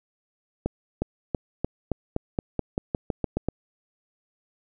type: accelerating click train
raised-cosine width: 2 ms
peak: -11 dBFS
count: 14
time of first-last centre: 0.66-3.486 s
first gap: 360 ms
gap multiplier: 0.91
effects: none